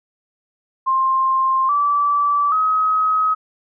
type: tone with pitch steps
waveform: sine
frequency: 1056 / 1158.2 / 1270.4 Hz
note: C6 / D6 / D#6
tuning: +16 / -24 / +36 cents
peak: -14 dBFS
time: 0.86-3.35 s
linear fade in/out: 20 ms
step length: 830 ms
effects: none